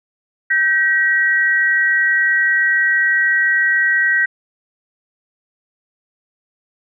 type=tone pair together; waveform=sine; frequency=1556.8 / 1907 Hz; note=G6 / A#6; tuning=-12 / +39 cents; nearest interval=major third; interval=351 cents; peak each=-16 / -14 dBFS; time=0.5-4.26 s; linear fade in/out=10 ms; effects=none